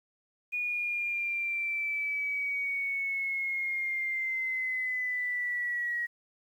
sine linear sweep, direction down, 2458 to 1900 Hz, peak -29 dBFS, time 0.52-6.07 s, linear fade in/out 20 ms, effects 10-bit

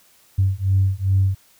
sine beating tone pair, 94.9 / 97.4 Hz, F#2 / G2, +44 / -11 cents, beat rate 2.5 Hz, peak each -18 dBFS, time 0.38-1.35 s, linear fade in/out 10 ms, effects tanh soft clip ceiling -8 dBFS + white hiss -55 dBFS RMS until 1.59 s

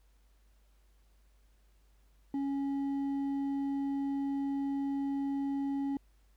sine tone with hard clipping, 277.2 Hz, C#4, in tune, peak -32 dBFS, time 2.34-5.97 s, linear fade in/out 2 ms, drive 4 dB, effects added 50 Hz sine -62 dBFS peak until 6.36 s + pink hiss -74 dBFS RMS until 6.36 s

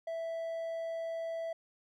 triangle tone, 659.3 Hz, E5, in tune, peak -33 dBFS, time 0.07-1.53 s, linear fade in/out 5 ms, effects none

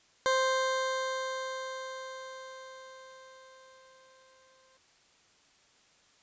20% pulse tone with exponential decay, 523.3 Hz, C5, in tune, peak -19 dBFS, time 0.26-4.77 s, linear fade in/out 0 ms, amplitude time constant 980 ms, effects white hiss -64 dBFS RMS until 6.22 s + resampled to 16000 Hz

